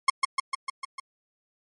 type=tone with echo; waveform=30% pulse; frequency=1078 Hz; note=C#6; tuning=49 cents flat; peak=-13 dBFS; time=0.08-0.1 s; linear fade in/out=5 ms; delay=150 ms; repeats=6; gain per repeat=-3 dB; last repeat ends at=1 s; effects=MP3 48 kbps